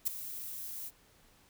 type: noise with ADSR envelope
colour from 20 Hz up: violet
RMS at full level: -28 dBFS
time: 0.05-0.91 s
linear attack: 23 ms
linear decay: 8 ms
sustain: -14 dB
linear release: 38 ms
effects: pink hiss -64 dBFS RMS until 1.49 s